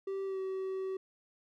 triangle tone with pitch glide, 388.8 to 380.6 Hz, G4 to F#4, -14 to +49 cents, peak -32 dBFS, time 0.07-0.97 s, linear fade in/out 5 ms, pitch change -37 cents, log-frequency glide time 0.25-0.39 s, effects none

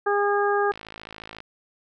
harmonic tone, 407.2 Hz, G#4, 34 cents flat, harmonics 1 / 2 / 3 / 4, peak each -22 / -25 / -27 / -28 dBFS, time 0.06-0.72 s, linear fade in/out 10 ms
click train, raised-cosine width 0.3 ms, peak -22 dBFS, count 38, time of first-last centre 0.72-1.404 s, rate 54.1 Hz
effects none

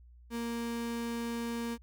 35% pulse tone, 233.5 Hz, A#3, 3 cents sharp, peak -32 dBFS, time 0.3-1.78 s, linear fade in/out 50 ms, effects added 60 Hz sine -53 dBFS peak until 1.82 s

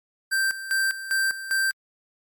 square tone with tremolo, 1568 Hz, G6, in tune, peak -21 dBFS, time 0.31-1.72 s, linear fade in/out 20 ms, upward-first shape square, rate 2.5 Hz, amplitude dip 75%, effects MP3 96 kbps

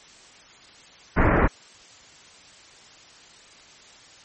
pink low-pass noise, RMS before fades -18 dBFS, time 1.16-1.48 s, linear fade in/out 20 ms, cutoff 2100 Hz, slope 48 dB/octave, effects white hiss -49 dBFS RMS until 4.24 s + MP3 32 kbps

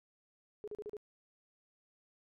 sine tone bursts, 419.3 Hz, G#4, 17 cents sharp, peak -40 dBFS, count 5, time 0.64-0.968 s, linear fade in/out 0 ms, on 36 ms, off 37 ms, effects none

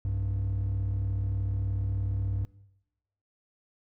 triangle tone pair together, 61.74 / 98.32 Hz, B1 / G2, 0 / +6 cents, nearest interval minor sixth, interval 806 cents, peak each -30 / -25 dBFS, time 0.05-2.45 s, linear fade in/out 0 ms, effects noise-tail reverb RT60 0.9 s tail -21 dB re dry + tanh soft clip ceiling -21 dBFS

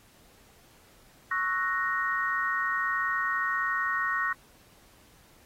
sine chord, F# dominant seventh, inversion second, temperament equal, 1108.7 / 1318.5 / 1480 / 1864.7 Hz, C#6 / E6 / F#6 / A#6, 0 / 0 / 0 / 0 cents, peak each -31 / -35 / -33 / -29 dBFS, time 1.31-4.33 s, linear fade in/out 5 ms, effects pink hiss -59 dBFS RMS until 5.45 s + AAC 48 kbps

